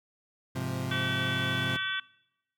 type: chord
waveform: 30% pulse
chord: F minor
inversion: first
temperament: equal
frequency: 103.83 / 130.81 / 174.61 Hz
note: Ab2 / C3 / F3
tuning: 0 / 0 / 0 cents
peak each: -35 / -30 / -35 dBFS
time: 0.55-1.77 s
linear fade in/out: 10 ms
type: harmonic tone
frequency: 382 Hz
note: G4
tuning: 45 cents flat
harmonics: 3 / 4 / 5 / 6 / 7 / 8 / 9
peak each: -40 / -32 / -41 / -42 / -42 / -42 / -35 dBFS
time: 0.91-2 s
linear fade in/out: 5 ms
effects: noise-tail reverb RT60 0.9 s tail -23 dB re dry